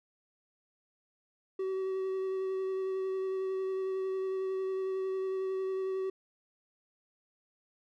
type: tone with vibrato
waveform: triangle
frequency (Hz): 380.2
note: F#4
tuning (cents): +47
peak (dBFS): -29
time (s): 1.59-6.1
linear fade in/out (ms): 5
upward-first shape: sine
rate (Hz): 11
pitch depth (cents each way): 12
effects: none